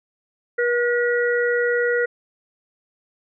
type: harmonic tone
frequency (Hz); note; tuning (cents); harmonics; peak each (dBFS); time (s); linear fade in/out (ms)
481; B4; -46; 1 / 3 / 4; -19 / -24 / -25; 0.58-2.06; 10
effects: none